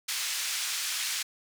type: band-pass noise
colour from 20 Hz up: white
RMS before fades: -32 dBFS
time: 0.08-1.23 s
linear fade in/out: 10 ms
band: 1800 to 7200 Hz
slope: 12 dB/octave
effects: none